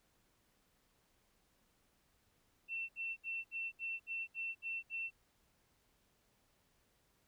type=tone bursts; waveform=sine; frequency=2694 Hz; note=E7; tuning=37 cents sharp; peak=-38 dBFS; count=9; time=2.68-5.106 s; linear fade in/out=50 ms; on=210 ms; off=67 ms; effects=pink hiss -75 dBFS RMS until 7.27 s